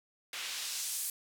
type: noise with band-pass filter sweep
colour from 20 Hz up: white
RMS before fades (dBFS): -38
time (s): 0.33-1.1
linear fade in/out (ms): 2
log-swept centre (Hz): 2200 to 11000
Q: 0.9
effects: none